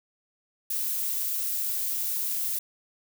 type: noise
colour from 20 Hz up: violet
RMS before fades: -29 dBFS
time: 0.7-2.59 s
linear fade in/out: 5 ms
effects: none